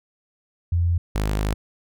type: tone pair in turn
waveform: sine / sawtooth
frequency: 86 / 51.79 Hz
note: F2 / G#1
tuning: -26 / -4 cents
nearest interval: major sixth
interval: 878 cents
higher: first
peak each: -17 dBFS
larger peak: neither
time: 0.72-0.98 / 1.15-1.54 s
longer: second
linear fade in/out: 5 ms
effects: none